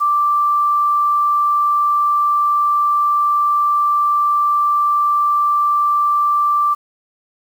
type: tone with quantisation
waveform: sine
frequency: 1174.7 Hz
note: D6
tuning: in tune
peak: -12 dBFS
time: 0-6.75 s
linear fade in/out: 20 ms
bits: 7
effects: none